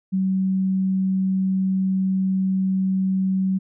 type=tone; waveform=sine; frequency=189.7 Hz; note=F#3; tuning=43 cents sharp; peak=-18 dBFS; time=0.12-3.59 s; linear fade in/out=20 ms; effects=none